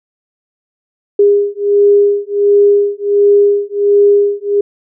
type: beating tone pair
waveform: sine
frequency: 406.1 / 407.5 Hz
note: G#4 / G#4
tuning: -39 / -33 cents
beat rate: 1.4 Hz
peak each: -10 dBFS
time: 1.19-4.61 s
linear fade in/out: 5 ms
effects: none